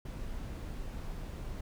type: noise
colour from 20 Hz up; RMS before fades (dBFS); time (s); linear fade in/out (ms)
brown; -40; 0.05-1.61; 5
effects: none